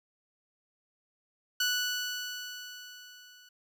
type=tone with level ramp; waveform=15% pulse; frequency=1480 Hz; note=F#6; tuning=in tune; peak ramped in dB=-19 to -48 dBFS; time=1.6-3.49 s; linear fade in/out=5 ms; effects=none